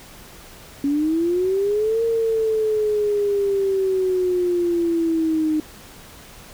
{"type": "linear two-way sweep", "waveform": "sine", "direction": "up then down", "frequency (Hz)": [277.2, 460.3, 306.3], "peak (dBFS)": -17, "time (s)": [0.84, 5.6], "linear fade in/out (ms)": 2, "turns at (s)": 2.03, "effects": ["pink hiss -43 dBFS RMS until 6.53 s"]}